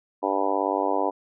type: harmonic tone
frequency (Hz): 98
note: G2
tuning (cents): 0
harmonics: 3 / 4 / 5 / 6 / 7 / 8 / 9 / 10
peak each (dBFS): -30 / -30 / -30 / -30 / -30 / -30 / -30 / -30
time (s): 0.22-1.11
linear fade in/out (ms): 20
effects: none